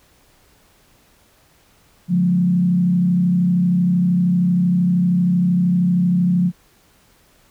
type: tone with frequency modulation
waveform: sine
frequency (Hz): 178.4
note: F3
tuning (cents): +37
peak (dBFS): -13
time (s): 2.08-6.52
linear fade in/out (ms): 50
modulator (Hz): 32.9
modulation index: 0.57
effects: pink hiss -55 dBFS RMS until 7.5 s